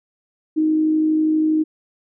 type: tone with amplitude modulation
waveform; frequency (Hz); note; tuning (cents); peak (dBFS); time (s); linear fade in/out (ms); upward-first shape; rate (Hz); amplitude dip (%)
sine; 312; D#4; +5; -13; 0.56-1.64; 20; sine; 52.4; 30
effects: none